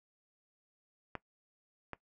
clicks, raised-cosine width 0.5 ms, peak -23 / -25 dBFS, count 2, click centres 1.153 / 1.933 s, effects noise-tail reverb RT60 0.1 s tail -19 dB re dry

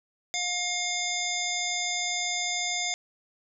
harmonic tone, 713 Hz, F5, 36 cents sharp, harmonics 1 / 3 / 5 / 7 / 9 / 10, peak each -36 / -32 / -33 / -36 / -35 / -35 dBFS, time 0.34-2.94 s, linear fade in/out 0 ms, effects none

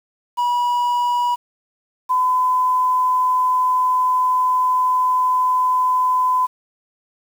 triangle / sine tone pair in turn, 971 / 1010.9 Hz, B5 / B5, -30 / +40 cents, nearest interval minor second, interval 70 cents, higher second, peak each -14 dBFS, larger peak neither, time 0.37-1.36 / 2.09-6.47 s, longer second, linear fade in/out 20 ms, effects 7-bit

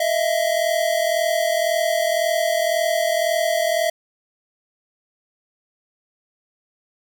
square tone pair together, 631 / 672.9 Hz, D#5 / E5, +24 / +35 cents, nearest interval minor second, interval 111 cents, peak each -22 / -21 dBFS, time 0-3.9 s, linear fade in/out 5 ms, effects none

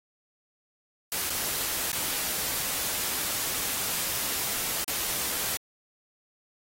white noise with dropouts, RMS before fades -30 dBFS, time 1.12-5.57 s, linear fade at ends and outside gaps 1 ms, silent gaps 1.298-1.302 / 1.918-1.929 / 4.844-4.879 s, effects AAC 48 kbps

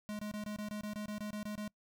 square tone bursts, 210 Hz, G#3, 19 cents sharp, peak -39 dBFS, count 13, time 0.09-1.678 s, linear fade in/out 0 ms, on 100 ms, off 24 ms, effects noise-tail reverb RT60 0.1 s tail -25 dB re dry

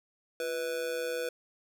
square tone with amplitude modulation, 493 Hz, B4, 3 cents flat, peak -29 dBFS, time 0.4-1.29 s, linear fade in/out 2 ms, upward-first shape sine, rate 146 Hz, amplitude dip 70%, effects none

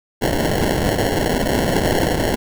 violet noise with sample-and-hold, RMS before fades -18 dBFS, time 0.21-2.36 s, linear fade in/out 20 ms, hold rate 1225 Hz, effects none

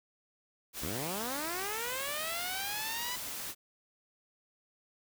white noise, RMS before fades -40 dBFS, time 0.73-3.55 s, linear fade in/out 50 ms
10% pulse linear sweep, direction up, 64.4 to 1003 Hz, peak -28 dBFS, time 0.82-3.16 s, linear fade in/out 5 ms
effects none

